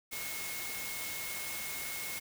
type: tone in noise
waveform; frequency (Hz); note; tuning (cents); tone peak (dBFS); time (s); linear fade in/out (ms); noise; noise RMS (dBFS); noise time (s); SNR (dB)
sine; 2169; C#7; -38; -43; 0.11-2.2; 20; white; -40; 0.11-2.2; -6
effects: none